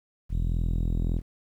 sawtooth tone with low-pass filter sweep, 41.7 Hz, E1, 21 cents sharp, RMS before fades -26 dBFS, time 0.29-1.22 s, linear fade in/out 50 ms, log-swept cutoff 150 to 290 Hz, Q 0.95, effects 10-bit

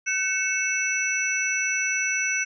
sine tone cluster, 1524 / 2208 / 2638 / 5910 Hz, G6 / C#7 / E7 / F#8, -49 / -7 / +1 / -3 cents, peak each -28 dBFS, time 0.06-2.45 s, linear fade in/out 20 ms, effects none

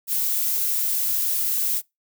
violet noise, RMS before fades -23 dBFS, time 0.07-1.82 s, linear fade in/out 50 ms, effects noise-tail reverb RT60 0.2 s tail -24 dB re dry

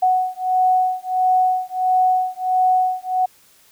sine beating tone pair, 740 / 741.5 Hz, F#5 / F#5, 0 / +4 cents, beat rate 1.5 Hz, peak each -18 dBFS, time 0.02-3.26 s, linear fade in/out 10 ms, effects white hiss -53 dBFS RMS until 3.71 s

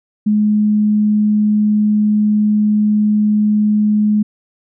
sine tone, 210.8 Hz, G#3, 26 cents sharp, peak -10 dBFS, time 0.26-4.23 s, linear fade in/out 10 ms, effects none

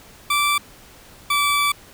20% pulse tone pair in turn, 1167 / 1156.9 Hz, D6 / D6, -11 / -26 cents, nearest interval unison, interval 15 cents, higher first, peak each -12 dBFS, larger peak neither, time 0.3-0.58 / 1.3-1.72 s, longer second, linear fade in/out 5 ms, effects pink hiss -46 dBFS RMS until 1.93 s

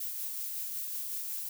violet noise with tremolo, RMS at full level -36 dBFS, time 0-1.49 s, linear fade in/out 5 ms, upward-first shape sine, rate 5.4 Hz, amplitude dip 25%, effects none

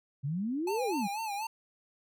sine exponential two-way sweep, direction up then down, 130.81 to 523.3 to 178 Hz, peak -30 dBFS, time 0.23-1.08 s, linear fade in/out 20 ms, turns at 0.83 s
square tone with vibrato, 849 Hz, G#5, 38 cents sharp, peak -34 dBFS, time 0.67-1.47 s, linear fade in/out 5 ms, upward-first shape sine, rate 4.1 Hz, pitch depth 110 cents each way
effects none

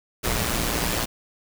pink noise with amplitude modulation, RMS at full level -22 dBFS, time 0.23-1.06 s, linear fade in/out 20 ms, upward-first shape sine, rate 117 Hz, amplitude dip 60%, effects none

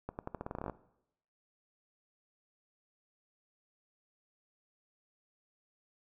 accelerating click train, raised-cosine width 1 ms, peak -24 dBFS, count 14, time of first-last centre 0.09-0.698 s, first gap 99 ms, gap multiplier 0.86, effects noise-tail reverb RT60 0.8 s tail -18 dB re dry

